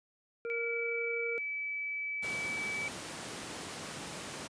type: harmonic tone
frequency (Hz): 466.2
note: A#4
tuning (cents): 0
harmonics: 1 / 3 / 5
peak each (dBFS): -35 / -45 / -49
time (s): 0.45-1.38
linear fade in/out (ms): 0
type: tone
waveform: sine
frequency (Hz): 2299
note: D7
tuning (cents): -37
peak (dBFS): -34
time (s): 0.5-2.88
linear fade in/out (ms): 0
type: noise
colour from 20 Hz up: pink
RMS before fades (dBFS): -41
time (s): 2.22-4.48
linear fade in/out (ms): 20
effects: high-pass 150 Hz 12 dB/octave + resampled to 22050 Hz